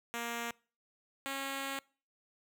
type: tone pair in turn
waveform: 5% pulse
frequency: 234.8 / 273 Hz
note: A#3 / C#4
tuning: +13 / -26 cents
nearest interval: minor third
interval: 261 cents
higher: second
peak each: -25 dBFS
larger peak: neither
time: 0.14-0.51 / 1.26-1.79 s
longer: second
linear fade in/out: 0 ms
effects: noise-tail reverb RT60 0.4 s tail -25 dB re dry